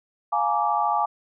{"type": "chord", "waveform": "sine", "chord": "Bb dominant seventh", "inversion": "second", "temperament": "just", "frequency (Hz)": [699.2, 839.1, 932.3, 1165.4], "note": ["F5", "Ab5", "Bb5", "D6"], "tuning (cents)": [2, 18, 0, -14], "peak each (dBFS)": [-27, -23, -29, -25], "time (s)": [0.32, 1.06], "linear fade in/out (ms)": 10, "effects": []}